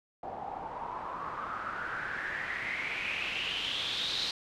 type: noise with low-pass filter sweep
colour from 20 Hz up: white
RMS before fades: -36 dBFS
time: 0.23-4.31 s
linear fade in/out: 2 ms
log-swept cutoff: 730 to 4100 Hz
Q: 6
effects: none